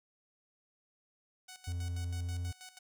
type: tone with tremolo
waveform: 5% pulse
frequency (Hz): 743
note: F#5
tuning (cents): +7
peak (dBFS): -36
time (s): 1.48-2.79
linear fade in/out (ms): 10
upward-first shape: square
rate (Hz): 6.2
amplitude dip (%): 75
type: tone with pitch glide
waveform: triangle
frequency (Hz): 87.31 to 87.92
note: F2 to F2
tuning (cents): 0 to +12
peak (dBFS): -32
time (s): 1.67-2.52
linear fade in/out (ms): 10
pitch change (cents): +12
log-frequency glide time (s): 2.23-2.39
effects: none